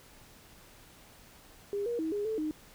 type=tone with pitch steps; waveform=sine; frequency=404.8 / 474.3 / 319.8 / 411.2 / 439.4 / 308 Hz; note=G#4 / A#4 / D#4 / G#4 / A4 / D#4; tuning=-44 / +30 / +48 / -17 / -2 / -17 cents; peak=-30 dBFS; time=1.73-2.51 s; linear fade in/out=0 ms; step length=130 ms; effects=pink hiss -56 dBFS RMS until 2.74 s